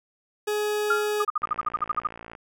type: tone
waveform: 40% pulse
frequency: 420 Hz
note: G#4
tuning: 19 cents sharp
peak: -23 dBFS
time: 0.47-1.25 s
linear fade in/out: 10 ms
type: tone with exponential decay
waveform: sine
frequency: 1386 Hz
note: F6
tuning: 14 cents flat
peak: -17 dBFS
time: 0.9-1.19 s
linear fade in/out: 5 ms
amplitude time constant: 61 ms
type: tone bursts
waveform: sine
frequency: 1224 Hz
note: D#6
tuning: 29 cents flat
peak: -20 dBFS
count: 12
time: 1.2-2.072 s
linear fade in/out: 5 ms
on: 25 ms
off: 52 ms
type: click train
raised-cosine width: 0.5 ms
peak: -25 dBFS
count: 54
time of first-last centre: 1.42-2.351 s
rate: 56.9 Hz
effects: none